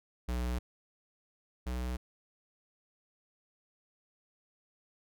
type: tone pair in turn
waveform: square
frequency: 61 / 61.92 Hz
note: B1 / B1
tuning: -21 / +5 cents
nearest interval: unison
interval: 26 cents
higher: second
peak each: -32 / -34 dBFS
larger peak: first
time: 0.28-0.59 / 1.66-1.97 s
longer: neither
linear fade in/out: 10 ms
effects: none